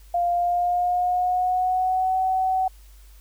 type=tone with pitch glide; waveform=sine; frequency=698.5 to 753 Hz; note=F5 to F#5; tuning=0 to +30 cents; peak=-19 dBFS; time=0.14-2.68 s; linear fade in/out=5 ms; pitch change=+130 cents; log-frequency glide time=0.31-2.19 s; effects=added 50 Hz sine -45 dBFS peak until 3.2 s + white hiss -57 dBFS RMS until 3.2 s